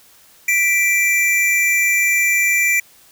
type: tone pair together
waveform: square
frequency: 1975.3 / 2349 Hz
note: B6 / D7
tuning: 0 / 0 cents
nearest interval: minor third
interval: 300 cents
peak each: -21 / -15 dBFS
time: 0.48-2.8 s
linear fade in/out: 5 ms
effects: white hiss -49 dBFS RMS until 3.11 s